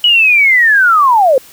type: linear sweep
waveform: sine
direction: down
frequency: 2960 to 494.8 Hz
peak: -5 dBFS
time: 0.04-1.38 s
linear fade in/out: 2 ms
effects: white hiss -39 dBFS RMS until 1.52 s